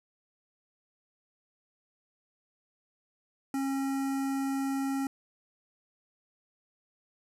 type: tone with notch filter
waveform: square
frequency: 271.7 Hz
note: C#4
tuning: 35 cents flat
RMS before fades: -31 dBFS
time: 3.54-5.07 s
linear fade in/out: 2 ms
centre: 3500 Hz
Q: 0.82
effects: resampled to 32000 Hz + 10-bit